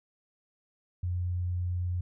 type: tone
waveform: sine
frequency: 89.1 Hz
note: F2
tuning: 35 cents sharp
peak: -28 dBFS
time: 1.03-2.01 s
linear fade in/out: 5 ms
effects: none